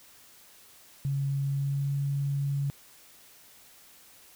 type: tone with pitch glide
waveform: sine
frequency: 138.59 to 140.28 Hz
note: C#3 to C#3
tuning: 0 to +21 cents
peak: -26 dBFS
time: 1.05-2.7 s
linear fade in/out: 0 ms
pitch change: +21 cents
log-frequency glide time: 1.43-1.97 s
effects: white hiss -55 dBFS RMS until 4.35 s